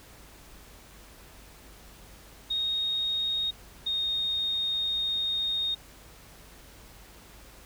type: tone pair in turn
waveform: sine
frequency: 3729 / 3703 Hz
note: A#7 / A#7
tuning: 0 / -12 cents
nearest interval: unison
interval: 12 cents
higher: first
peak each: -26 dBFS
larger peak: neither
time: 2.5-3.51 / 3.86-5.75 s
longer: second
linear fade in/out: 10 ms
effects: added 50 Hz sine -54 dBFS peak until 7.65 s + pink hiss -52 dBFS RMS until 7.65 s